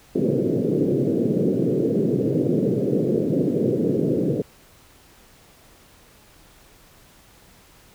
white band-pass noise, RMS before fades -21 dBFS, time 0.15-4.42 s, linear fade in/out 5 ms, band 120 to 480 Hz, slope 48 dB/octave, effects pink hiss -52 dBFS RMS until 7.94 s

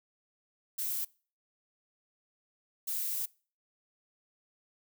violet noise bursts at uneven times, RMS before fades -34 dBFS, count 2, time 0.78-1.05 / 2.87-3.26 s, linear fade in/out 10 ms, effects noise-tail reverb RT60 0.4 s tail -24 dB re dry

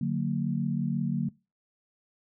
sine chord, D augmented, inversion none, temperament just, 146.83 / 183.54 / 229.4 Hz, D3 / F#3 / A#3, 0 / -14 / -28 cents, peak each -30 dBFS, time 0.01-1.29 s, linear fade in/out 5 ms, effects noise-tail reverb RT60 0.3 s tail -24 dB re dry

